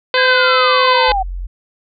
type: harmonic tone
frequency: 510 Hz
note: C5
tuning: 44 cents flat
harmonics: 1 / 2 / 3 / 4 / 5 / 6 / 7 / 8 / 9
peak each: -15 / -18 / -20 / -21 / -22 / -23 / -23 / -24 / -25 dBFS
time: 0.14-1.12 s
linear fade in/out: 2 ms
type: linear sweep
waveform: sine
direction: down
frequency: 1647 to 740 Hz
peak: -14 dBFS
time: 0.17-1.23 s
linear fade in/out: 10 ms
type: tone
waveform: sine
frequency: 44.53 Hz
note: F1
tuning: 34 cents sharp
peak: -21 dBFS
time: 1.08-1.47 s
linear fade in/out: 10 ms
effects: none